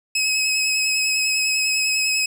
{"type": "tone with vibrato", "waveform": "20% pulse", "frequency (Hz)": 2559, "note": "D#7", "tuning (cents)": 48, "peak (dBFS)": -13, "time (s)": [0.15, 2.26], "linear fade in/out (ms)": 5, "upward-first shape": "sine", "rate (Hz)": 10, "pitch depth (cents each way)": 19, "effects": []}